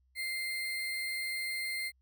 sine tone with sample-and-hold, 2093 Hz, C7, in tune, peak -33 dBFS, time 0.15-1.92 s, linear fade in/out 50 ms, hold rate 6300 Hz, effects added 64 Hz sine -67 dBFS peak until 2.01 s

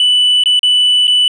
sine tone with dropouts, 2978 Hz, F#7, 11 cents sharp, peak -5 dBFS, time 0-1.28 s, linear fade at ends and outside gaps 2 ms, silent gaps 0.437-0.458 / 0.593-0.631 / 1.071-1.078 s, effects tanh soft clip ceiling -6 dBFS

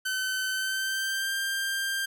sawtooth tone with pitch glide, 1526 to 1587.1 Hz, G6 to G6, -47 to +21 cents, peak -24 dBFS, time 0.05-2.06 s, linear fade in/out 10 ms, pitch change +68 cents, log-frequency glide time 0.49-1.34 s, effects none

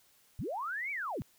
sine linear two-way sweep, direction up then down, 69.3 to 2342 to 69.3 Hz, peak -34 dBFS, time 0.39-1.22 s, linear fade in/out 0 ms, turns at 0.91 s, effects white hiss -66 dBFS RMS until 1.38 s

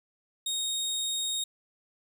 25% pulse tone, 3729 Hz, A#7, in tune, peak -25 dBFS, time 0.46-1.44 s, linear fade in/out 5 ms, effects none

